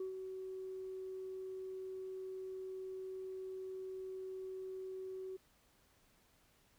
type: tone with ADSR envelope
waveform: sine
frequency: 377 Hz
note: F#4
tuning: 32 cents sharp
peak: -36 dBFS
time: 0-5.37 s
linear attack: 4 ms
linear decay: 120 ms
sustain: -6 dB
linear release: 12 ms
effects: tanh soft clip ceiling -36 dBFS + pink hiss -71 dBFS RMS until 6.78 s